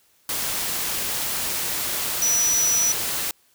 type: tone in noise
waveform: sine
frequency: 5900 Hz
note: F#8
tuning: 6 cents flat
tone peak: -18 dBFS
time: 2.22-2.92 s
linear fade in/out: 2 ms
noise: white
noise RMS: -26 dBFS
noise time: 0.29-3.31 s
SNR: +5 dB
effects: white hiss -61 dBFS RMS until 3.54 s